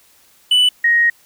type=tone pair in turn; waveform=triangle / sine; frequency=2979 / 1876.7 Hz; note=F#7 / A#6; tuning=+11 / +11 cents; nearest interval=minor sixth; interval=800 cents; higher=first; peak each=-8 / -10 dBFS; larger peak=first; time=0.51-0.69 / 0.84-1.1 s; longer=second; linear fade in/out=5 ms; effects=white hiss -52 dBFS RMS until 1.25 s